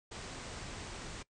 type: low-pass noise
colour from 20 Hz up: pink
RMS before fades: -45 dBFS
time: 0.11-1.23 s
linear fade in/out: 10 ms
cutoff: 8800 Hz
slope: 96 dB/octave
effects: noise-tail reverb RT60 0.1 s tail -20 dB re dry